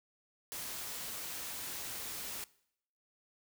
white noise, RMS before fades -42 dBFS, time 0.52-2.44 s, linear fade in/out 0 ms, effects noise-tail reverb RT60 0.7 s tail -21 dB re dry

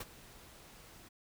pink noise with ADSR envelope, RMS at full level -40 dBFS, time 0-1.09 s, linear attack 6 ms, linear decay 33 ms, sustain -16 dB, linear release 14 ms, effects none

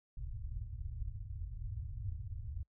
white low-pass noise, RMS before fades -42 dBFS, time 0.17-2.63 s, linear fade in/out 5 ms, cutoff 110 Hz, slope 48 dB/octave, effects noise-tail reverb RT60 0.1 s tail -25 dB re dry

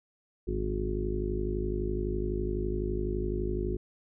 harmonic tone with a mistuned harmonic, 51.91 Hz, G#1, in tune, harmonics 1 / 2 / 3 / 4 / 5 / 6 / 7 / 8, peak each -32 / -39 / -42 / -40 / -41 / -44 / -33 / -39 dBFS, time 0.47-3.77 s, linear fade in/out 10 ms, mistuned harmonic 3, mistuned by -72 cents, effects none

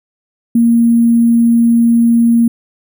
sine tone with sample-and-hold, 233.1 Hz, A#3, in tune, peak -6 dBFS, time 0.55-2.48 s, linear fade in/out 5 ms, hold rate 11025 Hz, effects none

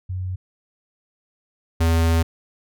sine / square tone pair in turn, 92.3 / 82.47 Hz, F#2 / E2, -4 / +1 cents, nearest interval major second, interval 195 cents, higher first, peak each -24 / -16 dBFS, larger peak second, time 0.09-0.36 / 1.8-2.23 s, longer second, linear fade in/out 10 ms, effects none

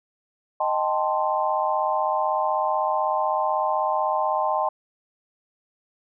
sine chord, A half-diminished seventh, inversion second, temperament equal, 622.3 / 784 / 880 / 1046.5 Hz, Eb5 / G5 / A5 / C6, 0 / 0 / 0 / 0 cents, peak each -26 dBFS, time 0.6-4.69 s, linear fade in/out 5 ms, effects none

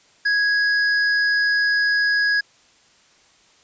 square tone, 1661.2 Hz, G#6, in tune, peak -17 dBFS, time 0.25-2.41 s, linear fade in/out 10 ms, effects white hiss -55 dBFS RMS until 3.63 s + resampled to 16000 Hz

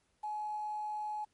sine tone with quantisation, 847 Hz, G#5, 34 cents sharp, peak -35 dBFS, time 0.23-1.25 s, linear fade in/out 10 ms, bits 10, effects pink hiss -75 dBFS RMS until 1.33 s + MP3 48 kbps

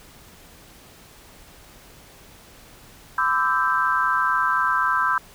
sine chord, E minor seventh, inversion second, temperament equal with one note detuned, 1009.1 / 1174.7 / 1318.5 / 1568 Hz, B5 / D6 / E6 / G6, +37 / 0 / 0 / 0 cents, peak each -23 / -27 / -23 / -23 dBFS, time 3.18-5.18 s, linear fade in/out 2 ms, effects pink hiss -48 dBFS RMS until 5.34 s

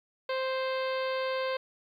harmonic tone with a mistuned harmonic, 523.3 Hz, C5, in tune, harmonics 1 / 2 / 3 / 4 / 5 / 6 / 7 / 8 / 9, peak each -30 / -36 / -40 / -42 / -44 / -46 / -47 / -48 / -49 dBFS, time 0.29-1.57 s, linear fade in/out 5 ms, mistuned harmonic 9, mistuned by -29 cents, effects 11-bit

